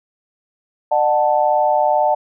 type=chord; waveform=sine; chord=D major; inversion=none; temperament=equal with one note detuned; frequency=602.1 / 740 / 880 Hz; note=D5 / F#5 / A5; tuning=+43 / 0 / 0 cents; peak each=-17 dBFS; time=0.91-2.15 s; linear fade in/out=10 ms; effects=none